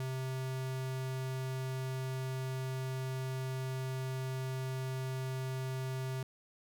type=tone; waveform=square; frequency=130.81 Hz; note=C3; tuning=in tune; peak=-36 dBFS; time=0-6.23 s; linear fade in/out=2 ms; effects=none